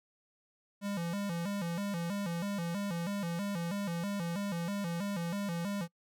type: tone with vibrato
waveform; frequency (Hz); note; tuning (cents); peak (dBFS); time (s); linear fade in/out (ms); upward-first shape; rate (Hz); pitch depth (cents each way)
square; 185; F#3; 0; -34; 0.81-5.88; 50; square; 3.1; 150
effects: noise-tail reverb RT60 0.1 s tail -24 dB re dry